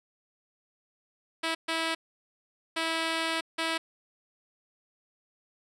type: tone bursts at uneven times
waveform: 5% pulse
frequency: 326.2 Hz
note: E4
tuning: 18 cents flat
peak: -16 dBFS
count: 4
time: 1.43-1.55 / 1.68-1.95 / 2.76-3.41 / 3.58-3.78 s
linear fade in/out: 10 ms
effects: low-pass 8000 Hz 12 dB/octave